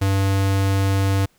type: tone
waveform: square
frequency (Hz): 97.5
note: G2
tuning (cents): -9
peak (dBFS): -17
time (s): 0.01-1.26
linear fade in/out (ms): 10
effects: pink hiss -60 dBFS RMS until 1.38 s